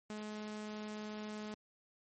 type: tone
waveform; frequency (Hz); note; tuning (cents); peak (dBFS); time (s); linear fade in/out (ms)
sawtooth; 212.4; G#3; +39; -38; 0.1-1.54; 0
effects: MP3 32 kbps